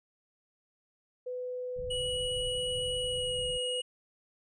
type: tone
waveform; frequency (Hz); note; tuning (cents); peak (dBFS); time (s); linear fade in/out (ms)
sine; 500; B4; +21; -34; 1.26-3.81; 10
type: low-pass noise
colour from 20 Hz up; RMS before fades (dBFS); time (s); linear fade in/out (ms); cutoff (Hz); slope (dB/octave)
pink; -44; 1.76-3.58; 10; 170; 96
type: tone with pitch glide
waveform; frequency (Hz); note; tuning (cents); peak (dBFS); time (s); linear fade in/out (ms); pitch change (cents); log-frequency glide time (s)
square; 2923 to 2886; F#7 to F#7; -22 to -44; -33; 1.9-3.82; 10; -22; 3.02-3.45
effects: resampled to 22050 Hz